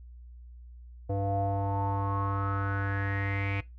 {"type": "tone with low-pass filter sweep", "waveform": "square", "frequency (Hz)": 98.9, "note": "G2", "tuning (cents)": 16, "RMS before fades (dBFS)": -30, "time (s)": [1.09, 3.61], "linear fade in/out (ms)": 10, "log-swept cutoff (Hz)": [590, 2400], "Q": 7.5, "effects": ["noise-tail reverb RT60 0.2 s tail -20 dB re dry", "added 60 Hz sine -45 dBFS peak until 3.78 s"]}